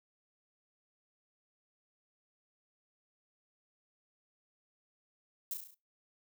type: noise with echo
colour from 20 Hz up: violet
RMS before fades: -37 dBFS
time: 5.51-5.54 s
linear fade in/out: 2 ms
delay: 34 ms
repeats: 6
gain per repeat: -4 dB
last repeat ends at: 5.744 s
effects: noise-tail reverb RT60 0.2 s tail -19 dB re dry